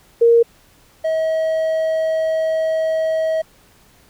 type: tone pair in turn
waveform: sine / triangle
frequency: 466.2 / 639.6 Hz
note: A#4 / D#5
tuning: 0 / +48 cents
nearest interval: perfect fourth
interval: 548 cents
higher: second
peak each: -8 / -14 dBFS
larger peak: first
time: 0.21-0.43 / 1.04-3.42 s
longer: second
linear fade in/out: 10 ms
effects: pink hiss -52 dBFS RMS until 4.09 s